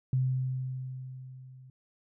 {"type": "tone with level ramp", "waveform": "sine", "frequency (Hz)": 129.5, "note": "C3", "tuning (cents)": -17, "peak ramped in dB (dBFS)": [-23, -49], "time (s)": [0.13, 1.7], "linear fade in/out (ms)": 2, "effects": []}